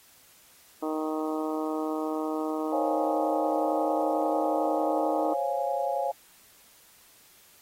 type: harmonic tone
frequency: 155.9 Hz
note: D#3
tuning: 4 cents sharp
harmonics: 2 / 3 / 4 / 5 / 6 / 7 / 8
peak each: -30 / -34 / -36 / -38 / -40 / -41 / -42 dBFS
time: 0.82-5.34 s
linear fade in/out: 10 ms
type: chord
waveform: sine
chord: Db major seventh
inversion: third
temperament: equal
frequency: 523.3 / 554.4 / 698.5 / 830.6 Hz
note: C5 / Db5 / F5 / Ab5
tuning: 0 / 0 / 0 / 0 cents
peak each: -34 / -30 / -31 / -31 dBFS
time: 2.72-6.12 s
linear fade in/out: 10 ms
effects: white hiss -57 dBFS RMS until 7.61 s + AAC 48 kbps